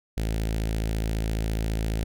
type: tone with notch filter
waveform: sawtooth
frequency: 54.6 Hz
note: A1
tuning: 13 cents flat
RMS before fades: -27 dBFS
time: 0.17-2.04 s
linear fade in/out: 5 ms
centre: 1100 Hz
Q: 1.1
effects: none